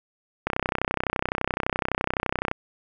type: click train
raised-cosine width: 0.5 ms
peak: -8 dBFS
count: 66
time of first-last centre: 0.47-2.514 s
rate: 31.8 Hz
effects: none